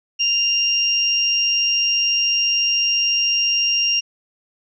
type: tone pair together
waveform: sine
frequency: 2794 / 5588 Hz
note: F7 / F8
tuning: 0 / 0 cents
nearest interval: octave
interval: 1200 cents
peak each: -18 / -19 dBFS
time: 0.19-4.01 s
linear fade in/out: 20 ms
effects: none